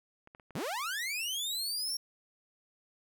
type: clicks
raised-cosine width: 0.5 ms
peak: -38 / -35 / -40 / -38 dBFS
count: 4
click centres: 0.274 / 0.349 / 0.398 / 0.507 s
type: linear sweep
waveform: sawtooth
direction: up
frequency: 103 to 5588 Hz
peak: -30 dBFS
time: 0.55-1.97 s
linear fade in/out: 5 ms
effects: 12-bit